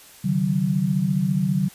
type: tone cluster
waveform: sine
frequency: 139 / 154 / 188.3 Hz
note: C#3 / D#3 / F#3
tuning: +5 / -17 / +31 cents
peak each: -25 / -24 / -21 dBFS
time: 0.24-1.69 s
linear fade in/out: 10 ms
effects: white hiss -47 dBFS RMS until 1.74 s + resampled to 32000 Hz